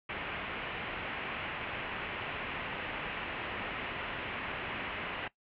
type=low-pass noise; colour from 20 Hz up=white; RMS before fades=-39 dBFS; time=0.09-5.28 s; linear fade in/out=5 ms; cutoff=2900 Hz; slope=48 dB/octave; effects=noise-tail reverb RT60 0.1 s tail -18 dB re dry